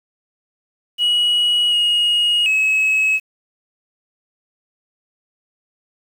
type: tone with pitch steps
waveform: sine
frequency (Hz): 2913 / 2878 / 2571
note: F#7 / F#7 / E7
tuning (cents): -28 / -49 / -44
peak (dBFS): -11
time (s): 0.98-3.2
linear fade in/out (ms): 50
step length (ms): 740
effects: tanh soft clip ceiling -12 dBFS + 7-bit